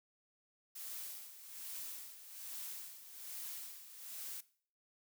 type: noise with tremolo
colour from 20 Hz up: blue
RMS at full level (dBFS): -45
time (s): 0.75-4.41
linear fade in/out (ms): 10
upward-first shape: sine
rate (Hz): 1.2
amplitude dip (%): 70
effects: noise-tail reverb RT60 0.5 s tail -19 dB re dry

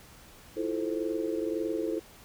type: chord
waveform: sine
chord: F major seventh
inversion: third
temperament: just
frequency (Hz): 327.4 / 349.2 / 436.5 / 523.8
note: E4 / F4 / A4 / C5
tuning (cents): -12 / 0 / -14 / +2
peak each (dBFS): -32 / -36 / -33 / -37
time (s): 0.56-2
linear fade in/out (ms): 20
effects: pink hiss -53 dBFS RMS until 2.24 s

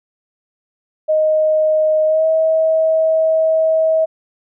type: tone with pitch glide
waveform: sine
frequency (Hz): 622.3 to 639.8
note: D#5 to D#5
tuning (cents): 0 to +48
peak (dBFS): -11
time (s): 1.08-4.06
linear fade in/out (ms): 20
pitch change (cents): +48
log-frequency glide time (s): 2.06-2.26
effects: none

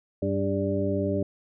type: harmonic tone with a mistuned harmonic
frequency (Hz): 97.6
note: G2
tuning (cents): -7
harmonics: 1 / 2 / 3 / 4 / 6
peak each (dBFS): -30 / -30 / -30 / -30 / -30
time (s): 0.22-1.23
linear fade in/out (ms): 5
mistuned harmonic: 4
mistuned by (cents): +48
effects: none

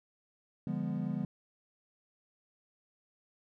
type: chord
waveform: triangle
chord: D diminished seventh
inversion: none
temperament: equal with one note detuned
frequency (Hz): 146.83 / 174.61 / 204.4 / 246.9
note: D3 / F3 / Ab3 / Cb4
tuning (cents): 0 / 0 / -27 / 0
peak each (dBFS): -37 / -35 / -35 / -37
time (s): 0.67-1.25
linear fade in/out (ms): 2
effects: none

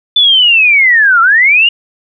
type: linear two-way sweep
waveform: sine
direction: down then up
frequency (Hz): 3524 to 1318.5 to 2891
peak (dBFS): -4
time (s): 0.16-1.69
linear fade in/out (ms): 5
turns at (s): 1.21
effects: none

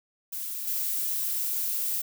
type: noise with level steps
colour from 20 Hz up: violet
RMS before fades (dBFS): -34 / -29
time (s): 0.32-2.02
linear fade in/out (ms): 10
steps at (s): 0.67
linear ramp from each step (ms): 5
effects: none

